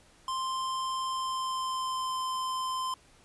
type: tone with pitch glide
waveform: square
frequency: 1046.5 to 1035.7 Hz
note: C6 to C6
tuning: 0 to -18 cents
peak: -31 dBFS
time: 0.28-2.94 s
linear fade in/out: 2 ms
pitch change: -18 cents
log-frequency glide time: 1.06-2.17 s
effects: pink hiss -60 dBFS RMS until 3.24 s + resampled to 24000 Hz